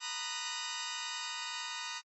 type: chord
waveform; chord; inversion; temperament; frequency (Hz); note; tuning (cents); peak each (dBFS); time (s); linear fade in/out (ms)
10% pulse; B major seventh; third; just; 926 / 987.8 / 1234.7 / 1481.6; A#5 / B5 / D#6 / F#6; -12 / 0 / -14 / +2; -34 / -35 / -34 / -36; 0-2.02; 50
effects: MP3 32 kbps